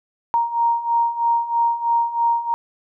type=beating tone pair; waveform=sine; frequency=932.3 / 935.4 Hz; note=A#5 / A#5; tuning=0 / +6 cents; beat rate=3.1 Hz; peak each=-22 / -18 dBFS; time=0.34-2.54 s; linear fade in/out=0 ms; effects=none